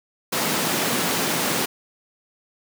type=high-pass noise; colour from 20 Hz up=pink; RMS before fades=-23 dBFS; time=0.32-1.66 s; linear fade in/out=10 ms; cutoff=160 Hz; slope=24 dB/octave; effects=none